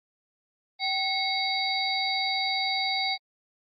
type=harmonic tone with a mistuned harmonic; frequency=770 Hz; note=G5; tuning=31 cents flat; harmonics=1 / 3 / 5 / 6; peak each=-30 / -30 / -30 / -30 dBFS; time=0.79-3.18 s; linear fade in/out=50 ms; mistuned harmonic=3; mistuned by=-96 cents; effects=MP3 32 kbps